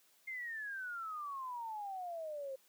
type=exponential sweep; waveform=sine; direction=down; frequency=2126 to 523.3 Hz; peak=-40 dBFS; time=0.27-2.56 s; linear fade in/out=10 ms; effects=white hiss -69 dBFS RMS until 2.68 s + high-pass 200 Hz 12 dB/octave